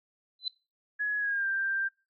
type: tone with exponential growth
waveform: sine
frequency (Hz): 4026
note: B7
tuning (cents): +33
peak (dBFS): -25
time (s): 0.39-0.48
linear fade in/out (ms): 2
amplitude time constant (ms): 18
type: tone with pitch glide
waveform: sine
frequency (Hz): 1683 to 1579.4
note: G#6 to G6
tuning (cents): +23 to +13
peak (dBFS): -27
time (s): 0.99-1.89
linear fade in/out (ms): 20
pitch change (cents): -110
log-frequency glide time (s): 1.18-1.47
effects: noise-tail reverb RT60 0.3 s tail -23 dB re dry + AAC 64 kbps